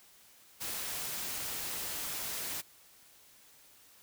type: noise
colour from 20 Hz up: white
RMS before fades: -38 dBFS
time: 0.6-2.62 s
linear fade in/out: 20 ms
effects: white hiss -60 dBFS RMS until 4.02 s

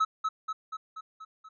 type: tone with echo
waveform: triangle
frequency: 1292 Hz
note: E6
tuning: 35 cents flat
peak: -20 dBFS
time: 0-0.05 s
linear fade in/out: 10 ms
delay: 240 ms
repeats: 6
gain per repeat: -4 dB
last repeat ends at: 1.49 s
effects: resampled to 16000 Hz

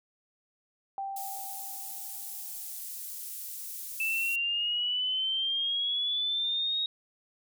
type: tone with exponential decay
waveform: sine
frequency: 784 Hz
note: G5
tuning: in tune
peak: -31 dBFS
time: 0.98-2.82 s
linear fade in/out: 1 ms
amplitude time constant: 400 ms
type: high-pass noise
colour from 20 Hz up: pink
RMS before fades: -40 dBFS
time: 1.16-4.36 s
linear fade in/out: 5 ms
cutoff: 11000 Hz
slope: 12 dB/octave
type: exponential sweep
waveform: sine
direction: up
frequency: 2637 to 3782 Hz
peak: -27 dBFS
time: 4-6.86 s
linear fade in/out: 2 ms
effects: none

